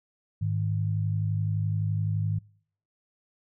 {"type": "tone pair together", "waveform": "sine", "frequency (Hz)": [103.82, 155.56], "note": ["G#2", "D#3"], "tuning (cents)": [0, 0], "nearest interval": "perfect fifth", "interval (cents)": 700, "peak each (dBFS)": [-26, -30], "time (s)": [0.41, 2.39], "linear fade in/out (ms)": 10, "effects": ["noise-tail reverb RT60 0.6 s tail -26 dB re dry"]}